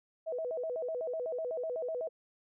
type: tone with vibrato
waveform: sine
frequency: 565 Hz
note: C#5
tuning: 33 cents sharp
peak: -33 dBFS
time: 0.26-2.09 s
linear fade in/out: 20 ms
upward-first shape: square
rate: 8 Hz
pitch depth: 230 cents each way
effects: none